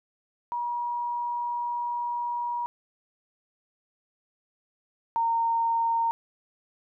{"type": "tone pair in turn", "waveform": "sine", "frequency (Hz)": [958, 920.2], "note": ["A#5", "A#5"], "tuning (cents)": [47, -23], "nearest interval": "minor second", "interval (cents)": 70, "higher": "first", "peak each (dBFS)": [-27, -22], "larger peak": "second", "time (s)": [[0.52, 2.66], [5.16, 6.11]], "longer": "first", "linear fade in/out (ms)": 0, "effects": []}